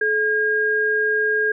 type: tone pair together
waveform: sine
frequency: 430 / 1623.5 Hz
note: A4 / G#6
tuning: -40 / -40 cents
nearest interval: octave + major seventh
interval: 2300 cents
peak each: -22 / -18 dBFS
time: 0.01-1.52 s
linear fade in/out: 5 ms
effects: none